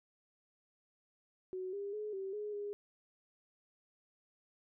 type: tone with pitch steps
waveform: sine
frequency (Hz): 371.7 / 401.8 / 423.6 / 385.9 / 418.9 / 409.8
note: F#4 / G4 / G#4 / G4 / G#4 / G#4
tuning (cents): +8 / +43 / +34 / -27 / +15 / -23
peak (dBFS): -38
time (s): 1.53-2.73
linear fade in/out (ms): 0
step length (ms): 200
effects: none